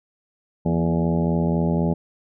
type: harmonic tone with a mistuned harmonic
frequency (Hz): 83.9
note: E2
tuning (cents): +31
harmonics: 1 / 2 / 3 / 4 / 5 / 6 / 7 / 8 / 9 / 10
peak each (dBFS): -29 / -20 / -26 / -30 / -29 / -36 / -31 / -37 / -39 / -35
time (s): 0.65-1.94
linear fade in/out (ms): 10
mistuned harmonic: 3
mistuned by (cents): -67
effects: none